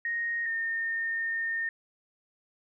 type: tone pair in turn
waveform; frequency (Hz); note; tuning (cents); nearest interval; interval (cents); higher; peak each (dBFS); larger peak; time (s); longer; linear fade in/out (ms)
sine; 1864.7 / 1826.3; A#6 / A#6; 0 / -36; unison; 36; first; -28; neither; 0.05-0.46 / 0.46-1.69; second; 2
effects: none